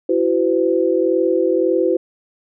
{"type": "tone cluster", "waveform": "sine", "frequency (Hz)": [335.1, 376.9, 508], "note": ["E4", "F#4", "B4"], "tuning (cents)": [29, 32, 49], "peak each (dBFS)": -18, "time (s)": [0.09, 1.97], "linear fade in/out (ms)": 5, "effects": []}